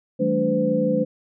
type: tone cluster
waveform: sine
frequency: 160.3 / 190.7 / 217.3 / 290.9 / 510 Hz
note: E3 / G3 / A3 / D4 / C5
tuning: -48 / -47 / -21 / -16 / -44 cents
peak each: -29 / -26 / -24 / -26 / -21 dBFS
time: 0.19-1.05 s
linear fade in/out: 20 ms
effects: none